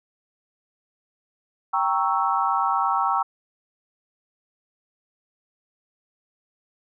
sine chord, G diminished seventh, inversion none, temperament equal, 784 / 932.3 / 1108.7 / 1318.5 Hz, G5 / Bb5 / Db6 / Fb6, 0 / 0 / 0 / 0 cents, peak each -25 dBFS, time 1.73-3.23 s, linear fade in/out 10 ms, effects none

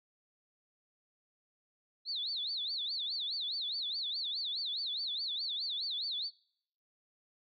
sine tone with vibrato, 3951 Hz, B7, in tune, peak -34 dBFS, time 2.05-6.31 s, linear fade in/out 50 ms, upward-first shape sine, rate 4.8 Hz, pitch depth 260 cents each way, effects noise-tail reverb RT60 0.7 s tail -25 dB re dry

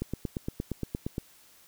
click train, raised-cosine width 3 ms, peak -18 dBFS, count 11, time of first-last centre 0.02-1.181 s, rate 8.61 Hz, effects white hiss -58 dBFS RMS until 1.67 s

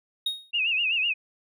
triangle tone with exponential decay, 3738 Hz, A#7, 4 cents sharp, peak -20 dBFS, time 0.26-0.51 s, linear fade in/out 5 ms, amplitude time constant 54 ms
sine tone with vibrato, 2676 Hz, E7, 25 cents sharp, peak -22 dBFS, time 0.53-1.14 s, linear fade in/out 20 ms, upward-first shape sine, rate 7.9 Hz, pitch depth 120 cents each way
effects none

